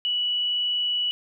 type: tone with frequency modulation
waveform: sine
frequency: 2946 Hz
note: F#7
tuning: 8 cents flat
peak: -22 dBFS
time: 0.05-1.11 s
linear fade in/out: 0 ms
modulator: 21.1 Hz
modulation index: 0.42
effects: none